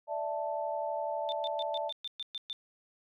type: chord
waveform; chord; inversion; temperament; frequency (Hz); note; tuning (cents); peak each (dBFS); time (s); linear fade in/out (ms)
sine; D suspended second; none; equal; 587.3 / 659.3 / 880; D5 / E5 / A5; 0 / 0 / 0; -36; 0.07-1.92; 50
type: tone bursts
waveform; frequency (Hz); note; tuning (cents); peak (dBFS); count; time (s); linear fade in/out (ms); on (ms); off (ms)
sine; 3569; A7; +24; -35; 9; 1.29-2.529; 0; 31; 120
effects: none